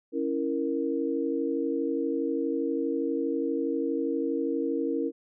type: chord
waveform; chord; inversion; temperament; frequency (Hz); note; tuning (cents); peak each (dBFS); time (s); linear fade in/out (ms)
sine; A# diminished; first; equal; 277.2 / 329.6 / 466.2; C#4 / E4 / A#4; 0 / 0 / 0; -30; 0.12-5.12; 50
effects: none